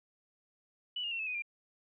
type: tone with pitch steps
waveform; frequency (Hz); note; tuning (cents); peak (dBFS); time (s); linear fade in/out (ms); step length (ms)
sine; 2960 / 2836 / 2717 / 2604 / 2495 / 2390; F#7 / F7 / F7 / E7 / D#7 / D7; 0 / +26 / -48 / -22 / +4 / +30; -34; 0.96-1.422; 5; 77
effects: none